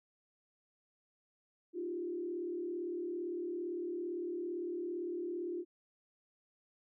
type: tone with frequency modulation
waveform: sine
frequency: 349.2 Hz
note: F4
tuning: in tune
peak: -36 dBFS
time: 1.73-5.65 s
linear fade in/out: 50 ms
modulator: 37.7 Hz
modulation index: 0.82
effects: none